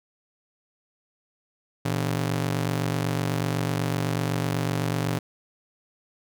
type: ring-modulated tone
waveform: sawtooth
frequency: 138.59 Hz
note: C#3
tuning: in tune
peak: -17 dBFS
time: 1.85-5.19 s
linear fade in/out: 5 ms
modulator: 24 Hz
effects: none